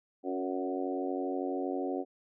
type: harmonic tone with a mistuned harmonic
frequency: 92.5 Hz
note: F#2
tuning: in tune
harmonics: 3 / 4 / 5 / 6 / 7 / 8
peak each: -35 / -36 / -40 / -40 / -44 / -40 dBFS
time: 0.23-2.05 s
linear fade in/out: 50 ms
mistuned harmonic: 4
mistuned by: -16 cents
effects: none